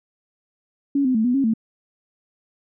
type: tone with pitch steps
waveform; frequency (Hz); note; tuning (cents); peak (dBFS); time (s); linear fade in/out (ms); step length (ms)
sine; 280 / 256.8 / 220.1 / 246.6 / 273.2 / 223.2; C#4 / C4 / A3 / B3 / C#4 / A3; +18 / -32 / +1 / -2 / -25 / +25; -16; 0.95-1.538; 5; 98
effects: none